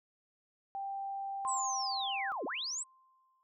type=tone; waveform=sine; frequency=787 Hz; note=G5; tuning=7 cents sharp; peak=-36 dBFS; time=0.75-2.32 s; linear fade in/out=0 ms
type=tone with exponential decay; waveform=sine; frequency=1046.5 Hz; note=C6; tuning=in tune; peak=-32 dBFS; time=1.45-3.43 s; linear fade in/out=0 ms; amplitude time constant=430 ms
type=linear two-way sweep; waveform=sine; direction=down then up; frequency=8190 to 232.5 to 8190 Hz; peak=-35 dBFS; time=1.47-2.84 s; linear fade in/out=20 ms; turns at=2.45 s
effects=none